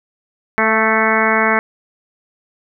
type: harmonic tone with a mistuned harmonic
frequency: 220 Hz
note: A3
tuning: in tune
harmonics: 1 / 2 / 3 / 4 / 5 / 6 / 7 / 8 / 9 / 10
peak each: -21 / -21 / -21 / -21 / -21 / -21 / -21 / -21 / -21 / -21 dBFS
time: 0.58-1.59 s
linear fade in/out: 0 ms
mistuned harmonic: 3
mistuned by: +21 cents
effects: none